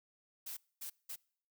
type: noise bursts at uneven times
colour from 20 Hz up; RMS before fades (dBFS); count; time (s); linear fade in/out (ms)
blue; -44; 3; 0.46-0.57 / 0.81-0.9 / 1.09-1.16; 10
effects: noise-tail reverb RT60 0.6 s tail -26 dB re dry